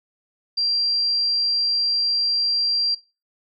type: tone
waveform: sine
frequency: 4737 Hz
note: D8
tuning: 14 cents sharp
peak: -19 dBFS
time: 0.57-2.95 s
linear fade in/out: 10 ms
effects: noise-tail reverb RT60 0.3 s tail -20 dB re dry